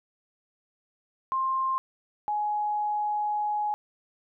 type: tone pair in turn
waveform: sine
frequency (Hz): 1056 / 838.1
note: C6 / G#5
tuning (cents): +16 / +16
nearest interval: major third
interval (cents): 400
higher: first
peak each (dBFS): -24 / -25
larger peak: first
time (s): 1.32-1.78 / 2.28-3.74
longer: second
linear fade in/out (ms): 0
effects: none